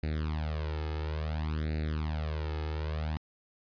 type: tone with flanger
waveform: sawtooth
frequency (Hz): 77.3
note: D#2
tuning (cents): -11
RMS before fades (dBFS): -33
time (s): 0.03-3.17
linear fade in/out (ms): 0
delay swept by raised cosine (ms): 0.46 to 2.36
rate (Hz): 0.58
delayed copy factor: +0.95
effects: resampled to 11025 Hz